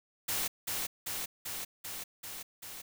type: noise with echo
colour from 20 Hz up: white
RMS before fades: -33 dBFS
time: 0.28-0.48 s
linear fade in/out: 10 ms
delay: 390 ms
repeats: 6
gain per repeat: -2 dB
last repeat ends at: 2.82 s
effects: none